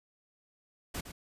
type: noise with echo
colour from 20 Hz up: pink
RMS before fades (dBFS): -37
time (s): 0.94-1.01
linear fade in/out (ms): 10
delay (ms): 110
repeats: 1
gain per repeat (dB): -9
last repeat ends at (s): 1.12
effects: resampled to 32000 Hz